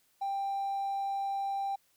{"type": "tone with hard clipping", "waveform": "triangle", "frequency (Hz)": 789, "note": "G5", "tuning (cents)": 11, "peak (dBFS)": -31, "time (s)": [0.21, 1.76], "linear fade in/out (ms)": 10, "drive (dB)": 4, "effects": ["white hiss -70 dBFS RMS until 1.96 s"]}